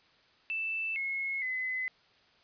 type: tone with pitch steps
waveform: sine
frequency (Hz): 2648 / 2173 / 2027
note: E7 / C#7 / B6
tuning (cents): +7 / -35 / +45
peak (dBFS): -31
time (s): 0.5-1.88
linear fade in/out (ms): 0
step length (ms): 460
effects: white hiss -64 dBFS RMS until 2.43 s + resampled to 11025 Hz